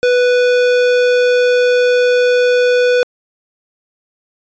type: tone with hard clipping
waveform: sine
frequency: 493.9 Hz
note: B4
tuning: in tune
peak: -11 dBFS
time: 0.03-3.03 s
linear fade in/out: 0 ms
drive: 16 dB
effects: resampled to 16000 Hz